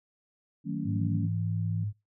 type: chord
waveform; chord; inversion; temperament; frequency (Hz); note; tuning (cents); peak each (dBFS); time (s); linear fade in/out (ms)
sine; D# half-diminished seventh; none; just; 155.56 / 186.68 / 224 / 280; D#3 / F#3 / A3 / C#4; 0 / +16 / +31 / +18; -35; 0.64-1.29; 50
type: tone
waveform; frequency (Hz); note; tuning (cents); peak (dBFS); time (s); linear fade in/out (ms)
sine; 104.4; G#2; +10; -29; 0.84-1.93; 50
type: tone with vibrato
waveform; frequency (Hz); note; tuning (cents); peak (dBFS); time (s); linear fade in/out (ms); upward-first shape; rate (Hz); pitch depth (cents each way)
sine; 164.81; E3; 0; -32; 0.96-1.84; 5; triangle; 16; 42
effects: noise-tail reverb RT60 0.2 s tail -20 dB re dry